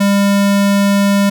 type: tone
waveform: square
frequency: 200 Hz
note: G3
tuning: 35 cents sharp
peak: -10 dBFS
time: 0-1.3 s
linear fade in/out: 10 ms
effects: none